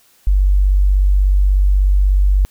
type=tone; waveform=sine; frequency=48.23 Hz; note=G1; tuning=27 cents flat; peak=-9 dBFS; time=0.27-2.45 s; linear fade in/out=0 ms; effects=white hiss -53 dBFS RMS until 2.5 s